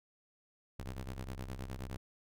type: ring-modulated tone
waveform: sawtooth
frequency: 65.41 Hz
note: C2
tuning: in tune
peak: -34 dBFS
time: 0.79-1.97 s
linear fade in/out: 5 ms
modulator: 27.9 Hz
effects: none